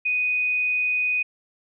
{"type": "tone", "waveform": "sine", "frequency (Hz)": 2489, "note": "D#7", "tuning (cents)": 0, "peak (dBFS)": -20, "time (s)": [0.05, 1.23], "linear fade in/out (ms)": 10, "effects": []}